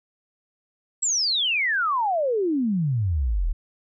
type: exponential sweep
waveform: sine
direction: down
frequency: 7902 to 35.31 Hz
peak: -20 dBFS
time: 1.02-3.53 s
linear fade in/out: 10 ms
effects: none